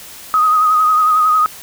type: tone with vibrato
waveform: sine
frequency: 1253 Hz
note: D#6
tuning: 12 cents sharp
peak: -9 dBFS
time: 0.34-1.46 s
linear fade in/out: 0 ms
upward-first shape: sine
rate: 11 Hz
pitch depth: 35 cents each way
effects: white hiss -35 dBFS RMS until 1.62 s